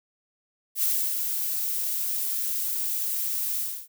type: noise with ADSR envelope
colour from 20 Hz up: violet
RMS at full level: -23 dBFS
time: 0.75-3.88 s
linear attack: 77 ms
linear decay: 290 ms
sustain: -5 dB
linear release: 280 ms
effects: none